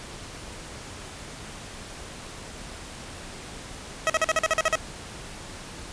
15% pulse tone bursts, 640 Hz, D#5, 49 cents sharp, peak -13 dBFS, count 10, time 4.07-4.755 s, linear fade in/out 0 ms, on 28 ms, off 45 ms, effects pink hiss -40 dBFS RMS until 5.92 s + resampled to 22050 Hz

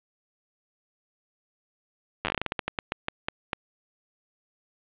slowing click train, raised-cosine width 0.3 ms, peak -10 dBFS, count 18, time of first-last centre 2.25-3.532 s, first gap 9 ms, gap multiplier 1.23, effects resampled to 8000 Hz + 7-bit

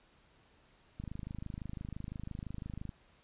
click train, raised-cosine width 5 ms, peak -29 dBFS, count 50, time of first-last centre 1-2.892 s, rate 25.9 Hz, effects pink hiss -66 dBFS RMS until 3.23 s + resampled to 8000 Hz

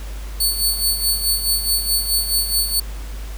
15% pulse tone with tremolo, 4460 Hz, C#8, 10 cents sharp, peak -8 dBFS, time 0.4-2.8 s, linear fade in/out 5 ms, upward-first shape sine, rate 4.7 Hz, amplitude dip 65%, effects added 50 Hz sine -27 dBFS peak until 3.37 s + pink hiss -40 dBFS RMS until 3.37 s

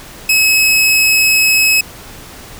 sawtooth tone, 2569 Hz, E7, 45 cents flat, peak -5 dBFS, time 0.29-1.81 s, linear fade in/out 5 ms, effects pink hiss -34 dBFS RMS until 2.59 s

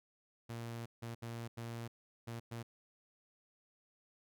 sawtooth tone bursts at uneven times, 116.54 Hz, A#2, in tune, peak -38 dBFS, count 6, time 0.49-0.86 / 1.02-1.15 / 1.22-1.48 / 1.57-1.88 / 2.27-2.4 / 2.51-2.63 s, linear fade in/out 10 ms, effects none

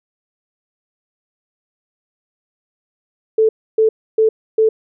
sine tone bursts, 440 Hz, A4, in tune, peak -9 dBFS, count 4, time 3.38-4.69 s, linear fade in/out 5 ms, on 110 ms, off 290 ms, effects none

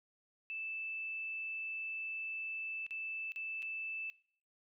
sine tone with dropouts, 2637 Hz, E7, in tune, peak -39 dBFS, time 0.5-4.1 s, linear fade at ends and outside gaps 0 ms, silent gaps 2.865-2.908 / 3.32-3.36 / 3.622-3.627 s, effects noise-tail reverb RT60 0.6 s tail -22 dB re dry

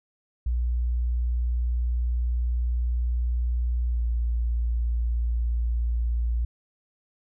sine tone with pitch glide, 60 to 58.43 Hz, B1 to A#1, -49 to +5 cents, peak -22 dBFS, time 0.46-6.45 s, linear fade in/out 5 ms, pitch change -46 cents, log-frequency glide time 3.9-4 s, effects none

